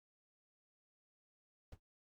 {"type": "noise with exponential decay", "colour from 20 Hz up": "brown", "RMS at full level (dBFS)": -44, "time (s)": [1.72, 1.8], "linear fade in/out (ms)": 5, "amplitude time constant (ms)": 16, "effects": ["MP3 96 kbps"]}